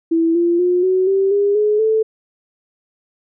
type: tone with pitch steps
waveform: sine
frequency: 329.6 / 343.4 / 357.8 / 372.8 / 388.4 / 404.6 / 421.6 / 439.2 Hz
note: E4 / F4 / F4 / F#4 / G4 / G#4 / G#4 / A4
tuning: 0 / -29 / +42 / +13 / -16 / -45 / +26 / -3 cents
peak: -12 dBFS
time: 0.11-2.03 s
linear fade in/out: 10 ms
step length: 240 ms
effects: none